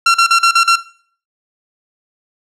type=tone bursts; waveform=sawtooth; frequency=1364 Hz; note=F6; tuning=41 cents flat; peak=-3 dBFS; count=6; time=0.06-0.758 s; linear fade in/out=5 ms; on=83 ms; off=40 ms; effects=noise-tail reverb RT60 0.5 s tail -17 dB re dry + low-pass 7000 Hz 12 dB/octave